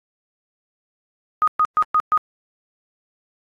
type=tone bursts; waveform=sine; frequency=1244.5 Hz; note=D#6; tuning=in tune; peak=-13 dBFS; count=5; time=1.42-2.175 s; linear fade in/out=0 ms; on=55 ms; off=120 ms; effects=AAC 32 kbps